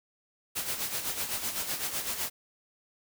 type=noise with tremolo; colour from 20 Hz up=white; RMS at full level=-31 dBFS; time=0.55-2.3 s; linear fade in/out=20 ms; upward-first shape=sine; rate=7.9 Hz; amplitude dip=60%; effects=none